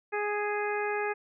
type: harmonic tone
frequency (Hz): 415.3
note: G#4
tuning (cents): 0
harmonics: 1 / 2 / 3 / 4 / 5 / 6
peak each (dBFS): -31 / -34 / -39 / -36 / -39 / -40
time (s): 0.12-1.14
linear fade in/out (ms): 20
effects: none